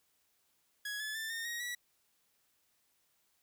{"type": "tone with pitch steps", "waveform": "sawtooth", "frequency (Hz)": [1671, 1722, 1774.5, 1828.6, 1884.3, 1941.8], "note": ["G#6", "A6", "A6", "A#6", "A#6", "B6"], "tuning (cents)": [10, -38, 14, -34, 18, -30], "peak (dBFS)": -34, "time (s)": [0.85, 1.75], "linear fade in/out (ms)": 5, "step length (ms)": 150, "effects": ["white hiss -75 dBFS RMS until 3.42 s"]}